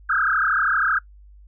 sine tone with frequency modulation, 1445 Hz, F#6, 41 cents flat, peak -17 dBFS, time 0.09-0.99 s, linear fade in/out 10 ms, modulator 32.8 Hz, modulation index 5.8, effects noise-tail reverb RT60 0.1 s tail -22 dB re dry + added 50 Hz sine -44 dBFS peak until 1.47 s

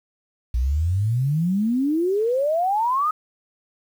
sine exponential sweep, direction up, 57.5 to 1281 Hz, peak -18 dBFS, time 0.54-3.11 s, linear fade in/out 5 ms, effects 8-bit

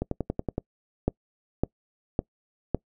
two click trains, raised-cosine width 2 ms, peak -14 / -9 dBFS, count 7 / 4, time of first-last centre 0.02-0.581 / 1.08-2.747 s, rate 10.7 / 1.8 Hz, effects noise-tail reverb RT60 0.1 s tail -25 dB re dry

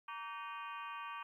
harmonic tone with a mistuned harmonic, 309.6 Hz, D#4, 9 cents flat, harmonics 3 / 4 / 5 / 6 / 7 / 8 / 9 / 10, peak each -49 / -45 / -52 / -58 / -62 / -52 / -57 / -60 dBFS, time 0.08-1.23 s, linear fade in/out 5 ms, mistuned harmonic 4, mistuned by -130 cents, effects 13-bit

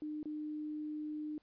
sine tone with dropouts, 303.3 Hz, D#4, 44 cents flat, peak -38 dBFS, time 0.02-1.38 s, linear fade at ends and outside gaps 1 ms, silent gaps 0.23-0.256 s, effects pink hiss -75 dBFS RMS until 1.42 s + resampled to 11025 Hz

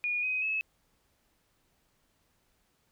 sine tone with pitch steps, 2443 / 2515 / 2588 Hz, D#7 / D#7 / E7, -32 / +18 / -32 cents, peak -28 dBFS, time 0.04-0.61 s, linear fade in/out 0 ms, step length 190 ms, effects pink hiss -72 dBFS RMS until 2.91 s

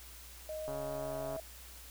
sine tone with pitch glide, 622 to 647.7 Hz, D#5 to E5, -1 to -31 cents, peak -38 dBFS, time 0.49-1.4 s, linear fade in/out 2 ms, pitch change +70 cents, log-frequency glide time 0.94-1.29 s
click train, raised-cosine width 1 ms, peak -30 dBFS, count 96, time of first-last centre 0.68-1.363 s, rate 139 Hz
effects added 60 Hz sine -53 dBFS peak until 1.9 s + white hiss -53 dBFS RMS until 1.9 s

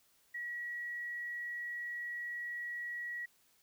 sine tone, 1920 Hz, B6, 49 cents flat, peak -38 dBFS, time 0.34-3.26 s, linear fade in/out 10 ms, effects white hiss -70 dBFS RMS until 3.62 s

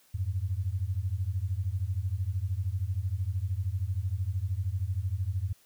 sine beating tone pair, 87.7 / 100.7 Hz, F2 / G2, +8 / +47 cents, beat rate 13 Hz, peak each -31 dBFS, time 0.14-5.53 s, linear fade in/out 10 ms, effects white hiss -63 dBFS RMS until 5.65 s

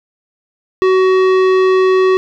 sine tone with tanh clipping, 375.2 Hz, F#4, 24 cents sharp, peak -10 dBFS, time 0.82-2.17 s, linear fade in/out 0 ms, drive 16 dB, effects none

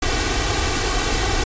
pink noise with comb filter, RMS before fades -20 dBFS, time 0.02-1.44 s, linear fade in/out 5 ms, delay 2.6 ms, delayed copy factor +0.75, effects resampled to 16000 Hz

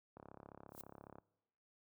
click train, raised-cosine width 1 ms, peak -39 dBFS, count 36, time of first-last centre 0.17-1.184 s, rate 34.5 Hz
violet noise with exponential growth, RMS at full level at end -47 dBFS, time 0.68-0.81 s, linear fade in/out 0 ms, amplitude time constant 27 ms
effects noise-tail reverb RT60 1.0 s tail -23 dB re dry + high-pass 80 Hz 12 dB/octave

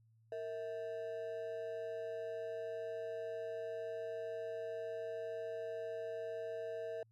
triangle ring-modulated tone, 554.4 Hz, C#5, in tune, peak -35 dBFS, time 0.32-7.03 s, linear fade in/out 2 ms, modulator 93.4 Hz, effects added 112 Hz sine -66 dBFS peak until 7.11 s

